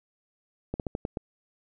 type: slowing click train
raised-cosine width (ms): 2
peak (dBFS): -17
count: 6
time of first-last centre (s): 0.74-1.172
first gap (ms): 58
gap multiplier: 1.2
effects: none